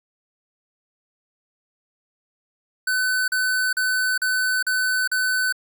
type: tone bursts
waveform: square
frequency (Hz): 1510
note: F#6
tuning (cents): +35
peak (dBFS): -20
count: 6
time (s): 2.87-5.525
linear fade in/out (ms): 5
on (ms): 410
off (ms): 39
effects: none